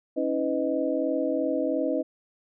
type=tone cluster; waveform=sine; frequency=277.1 / 320 / 503 / 624 Hz; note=C#4 / D#4 / B4 / D#5; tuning=-1 / +49 / +32 / +5 cents; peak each=-29 dBFS; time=0.16-2.03 s; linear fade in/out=20 ms; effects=none